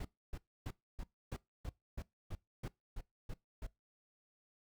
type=noise bursts; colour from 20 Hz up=brown; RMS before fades=-42 dBFS; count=12; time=0-3.668 s; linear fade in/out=5 ms; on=49 ms; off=280 ms; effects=noise-tail reverb RT60 0.2 s tail -21 dB re dry